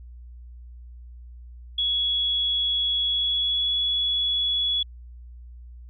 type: tone with pitch glide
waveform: sine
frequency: 3360 to 3385 Hz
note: G#7 to G#7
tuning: +19 to +32 cents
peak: -21 dBFS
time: 1.78-4.83 s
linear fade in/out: 5 ms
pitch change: +13 cents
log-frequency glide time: 3.07-3.72 s
effects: added 60 Hz sine -40 dBFS peak until 5.89 s